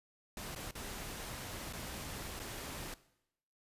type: noise with dropouts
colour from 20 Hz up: pink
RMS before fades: -44 dBFS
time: 0.37-2.94 s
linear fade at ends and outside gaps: 2 ms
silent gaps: 0.55-0.56 / 0.71-0.752 / 1.727-1.733 / 2.394-2.398 s
effects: noise-tail reverb RT60 0.8 s tail -18 dB re dry + resampled to 32000 Hz